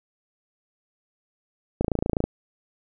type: click train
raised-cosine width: 2 ms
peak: -9 dBFS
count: 13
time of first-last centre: 1.81-2.24 s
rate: 27.9 Hz
effects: none